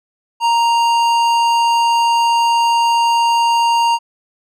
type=tone with tanh clipping; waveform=sine; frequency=932.3 Hz; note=A#5; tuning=in tune; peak=-13 dBFS; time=0.4-3.99 s; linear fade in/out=50 ms; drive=15 dB; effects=none